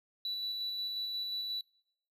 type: tone with tremolo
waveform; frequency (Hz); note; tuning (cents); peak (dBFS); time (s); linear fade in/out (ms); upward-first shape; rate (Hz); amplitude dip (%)
triangle; 3951; B7; 0; -31; 0.25-1.61; 2; square; 5.6; 25
effects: noise-tail reverb RT60 0.7 s tail -26 dB re dry + tanh soft clip ceiling -29 dBFS